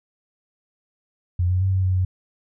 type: tone with pitch steps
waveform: sine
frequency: 88.7 / 91.6 / 95.4 / 94.3 / 92.8 / 92.2 Hz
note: F2 / F#2 / G2 / F#2 / F#2 / F#2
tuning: +27 / -17 / -47 / +33 / +6 / -6 cents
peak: -17 dBFS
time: 1.39-2.05 s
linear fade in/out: 5 ms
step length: 110 ms
effects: none